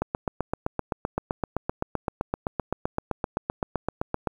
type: click train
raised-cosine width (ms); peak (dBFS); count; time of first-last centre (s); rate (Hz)
1; -11; 34; 0.02-4.273; 7.76
effects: 8-bit